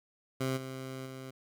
15% pulse tone with level steps, 131.6 Hz, C3, 10 cents sharp, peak -24 / -33 / -36 dBFS, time 0.4-1.31 s, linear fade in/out 10 ms, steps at 0.56 / 1.05 s, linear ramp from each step 20 ms, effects none

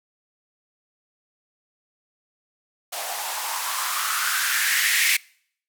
violet noise with band-pass filter sweep, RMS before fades -24 dBFS, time 2.92-5.17 s, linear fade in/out 10 ms, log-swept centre 680 to 2200 Hz, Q 4.7, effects noise-tail reverb RT60 0.6 s tail -25 dB re dry

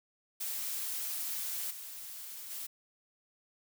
blue noise with level steps, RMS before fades -37 / -45 / -41 dBFS, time 0.4-2.67 s, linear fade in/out 10 ms, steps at 1.7 / 2.5 s, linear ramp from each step 10 ms, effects none

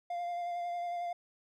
triangle tone with vibrato, 698.5 Hz, F5, in tune, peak -32 dBFS, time 0.1-1.13 s, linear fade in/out 5 ms, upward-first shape sine, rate 11 Hz, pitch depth 18 cents each way, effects none

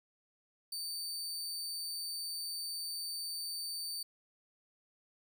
sawtooth tone, 4582 Hz, D8, 44 cents flat, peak -35 dBFS, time 0.72-4.03 s, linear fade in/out 5 ms, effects none

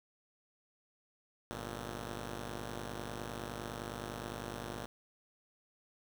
5% pulse tone pair together, 49.82 / 117.8 Hz, G1 / A#2, +29 / +19 cents, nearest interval octave + minor third, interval 1490 cents, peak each -32 / -32 dBFS, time 1.51-4.86 s, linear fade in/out 0 ms, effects 11-bit

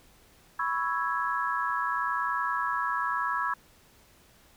sine chord, C# minor seventh, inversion third, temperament equal, 987.8 / 1108.7 / 1318.5 / 1661.2 Hz, B5 / C#6 / E6 / G#6, 0 / 0 / 0 / 0 cents, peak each -32 dBFS, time 0.59-3.54 s, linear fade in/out 5 ms, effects pink hiss -59 dBFS RMS until 4.56 s

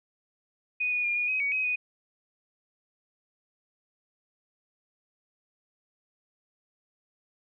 sine tone with pitch steps, 2483 / 2460 / 2412 / 2445 / 2528 / 2252 / 2532 / 2482 Hz, D#7 / D#7 / D7 / D#7 / D#7 / C#7 / D#7 / D#7, -4 / -20 / +46 / -31 / +27 / +27 / +30 / -5 cents, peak -25 dBFS, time 0.8-1.76 s, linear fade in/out 10 ms, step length 120 ms, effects none

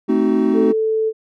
triangle chord, A diminished seventh, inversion none, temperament equal with one note detuned, 220 / 261.6 / 311.1 / 376.9 Hz, A3 / C4 / Eb4 / Gb4, 0 / 0 / 0 / +32 cents, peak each -17 dBFS, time 0.08-0.73 s, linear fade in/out 20 ms
sine tone, 440 Hz, A4, in tune, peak -15 dBFS, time 0.53-1.13 s, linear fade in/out 50 ms
effects none

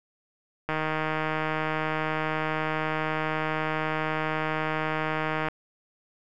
click train, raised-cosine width 0.5 ms, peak -13 dBFS, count 749, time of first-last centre 0.69-5.485 s, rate 156 Hz, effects none

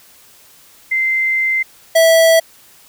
sine / square tone pair in turn, 2079 / 654.8 Hz, C7 / E5, -12 / -12 cents, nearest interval octave + minor sixth, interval 2000 cents, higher first, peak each -13 / -8 dBFS, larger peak second, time 0.91-1.63 / 1.95-2.4 s, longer first, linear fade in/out 10 ms, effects white hiss -46 dBFS RMS until 2.88 s

